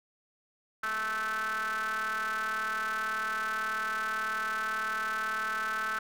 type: ring-modulated tone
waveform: square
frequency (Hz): 110.7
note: A2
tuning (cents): +11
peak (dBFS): -28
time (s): 0.83-5.99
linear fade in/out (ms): 5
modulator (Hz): 1420
effects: none